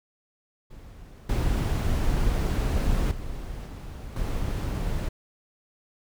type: noise with level steps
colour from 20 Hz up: brown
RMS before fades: -44 / -24 / -35 / -37 / -28 dBFS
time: 0.7-5.09 s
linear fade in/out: 10 ms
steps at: 1.29 / 3.11 / 3.66 / 4.16 s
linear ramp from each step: 5 ms
effects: none